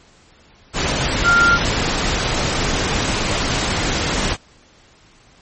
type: tone in noise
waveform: sine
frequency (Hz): 1392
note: F6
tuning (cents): -6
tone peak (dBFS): -10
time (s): 1.23-1.59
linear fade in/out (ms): 50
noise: pink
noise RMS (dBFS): -19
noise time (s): 0.73-4.37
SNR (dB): +6
effects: pink hiss -50 dBFS RMS until 5.41 s + MP3 32 kbps